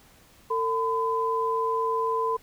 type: tone pair together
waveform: sine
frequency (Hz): 451 / 1012.5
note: A4 / B5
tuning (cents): +43 / +43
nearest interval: octave + major second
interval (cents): 1400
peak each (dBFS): -27 / -25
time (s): 0.5-2.37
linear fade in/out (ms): 10
effects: pink hiss -56 dBFS RMS until 2.42 s